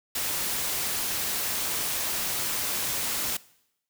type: noise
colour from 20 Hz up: white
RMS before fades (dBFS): -29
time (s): 0.15-3.37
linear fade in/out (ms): 5
effects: noise-tail reverb RT60 0.8 s tail -21 dB re dry